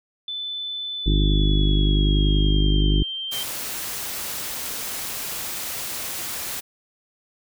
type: tone with pitch glide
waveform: sine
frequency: 3511 to 3146 Hz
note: A7 to G7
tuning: -4 to +6 cents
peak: -27 dBFS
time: 0.28-3.43 s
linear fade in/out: 2 ms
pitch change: -190 cents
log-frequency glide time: 0.97-2.88 s
type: harmonic tone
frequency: 50.5 Hz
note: G#1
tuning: 48 cents flat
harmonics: 1 / 2 / 3 / 4 / 5 / 6 / 7 / 8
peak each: -17 / -28 / -24 / -33 / -30 / -28 / -32 / -38 dBFS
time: 1.06-3.03 s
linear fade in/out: 5 ms
type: noise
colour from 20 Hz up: white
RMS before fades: -30 dBFS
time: 3.31-6.61 s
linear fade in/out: 20 ms
effects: none